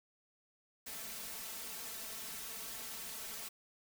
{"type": "noise with comb filter", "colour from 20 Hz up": "white", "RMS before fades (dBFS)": -45, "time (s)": [0.86, 3.49], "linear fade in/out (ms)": 10, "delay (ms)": 4.5, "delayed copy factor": 0.9, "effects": []}